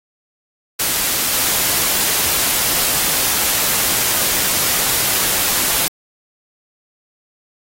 white noise, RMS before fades -17 dBFS, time 0.79-5.88 s, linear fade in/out 10 ms, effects AAC 48 kbps

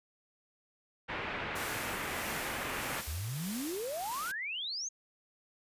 white low-pass noise, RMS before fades -38 dBFS, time 1.08-3.02 s, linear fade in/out 20 ms, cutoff 2500 Hz, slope 24 dB/octave
white noise with tremolo, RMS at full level -41 dBFS, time 1.55-4.32 s, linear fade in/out 10 ms, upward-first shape sine, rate 1.6 Hz, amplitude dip 35%
sine exponential sweep, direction up, 69.3 to 6645 Hz, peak -35 dBFS, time 3.07-4.89 s, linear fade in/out 10 ms
effects resampled to 32000 Hz

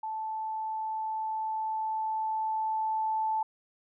sine tone with level ramp, 876 Hz, A5, 8 cents flat, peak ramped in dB -32 to -26 dBFS, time 0.03-3.43 s, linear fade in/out 5 ms, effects none

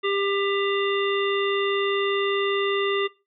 harmonic tone, 397.5 Hz, G4, 24 cents sharp, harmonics 1 / 3 / 5 / 7 / 9, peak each -23 / -28 / -30 / -31 / -33 dBFS, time 0.03-3.08 s, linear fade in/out 20 ms, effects noise-tail reverb RT60 0.3 s tail -23 dB re dry

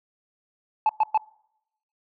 sine tone bursts, 866 Hz, A5, 28 cents flat, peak -14 dBFS, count 3, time 0.86-1.176 s, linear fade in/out 2 ms, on 32 ms, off 110 ms, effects noise-tail reverb RT60 0.8 s tail -26 dB re dry + tanh soft clip ceiling -15 dBFS

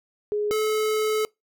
sine / square tone pair in turn, 417.4 / 431.4 Hz, G#4 / A4, +9 / -34 cents, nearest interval minor second, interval 57 cents, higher second, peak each -22 dBFS, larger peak neither, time 0.32-0.51 / 0.51-1.25 s, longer second, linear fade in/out 0 ms, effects noise-tail reverb RT60 0.2 s tail -26 dB re dry

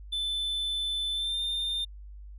triangle tone with pitch glide, 3520 to 3611 Hz, A7 to A7, 0 to +44 cents, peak -27 dBFS, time 0.12-1.85 s, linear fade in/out 10 ms, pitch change +44 cents, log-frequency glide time 1.13-1.39 s, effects added 50 Hz sine -42 dBFS peak until 2.38 s

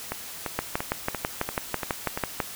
two click trains, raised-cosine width 0.5 ms, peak -9 / -13 dBFS, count 12 / 7, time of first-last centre 0.59-2.402 / 0.12-2.175 s, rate 6.07 / 2.92 Hz, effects white hiss -39 dBFS RMS until 2.55 s

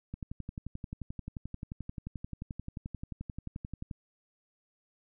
click train, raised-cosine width 5 ms, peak -26 dBFS, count 44, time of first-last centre 0.14-3.912 s, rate 11.4 Hz, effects none

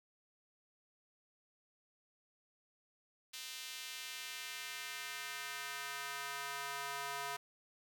square tone with high-pass filter sweep, 140 Hz, C#3, 18 cents sharp, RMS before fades -44 dBFS, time 3.33-7.37 s, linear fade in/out 10 ms, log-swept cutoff 3300 to 910 Hz, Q 1.2, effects none

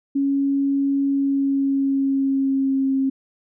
sine tone with pitch glide, 277.2 to 268.4 Hz, C#4 to C4, 0 to +44 cents, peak -17 dBFS, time 0.15-3.1 s, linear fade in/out 10 ms, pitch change -56 cents, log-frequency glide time 1.09-2.96 s, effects none

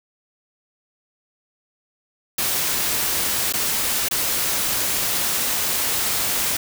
white noise with dropouts, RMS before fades -22 dBFS, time 2.38-6.57 s, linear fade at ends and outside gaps 5 ms, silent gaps 3.525-3.536 / 4.086-4.11 s, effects none

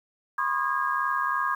sine tone cluster, 999 / 1082 / 1220 / 1635 Hz, B5 / C#6 / D#6 / G#6, +20 / -42 / -34 / -28 cents, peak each -32 / -28 / -29 / -29 dBFS, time 0.38-1.55 s, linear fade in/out 5 ms, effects 9-bit

